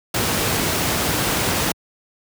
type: noise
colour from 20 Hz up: pink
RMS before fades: -20 dBFS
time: 0.14-1.72 s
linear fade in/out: 5 ms
effects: high-pass 80 Hz 12 dB/octave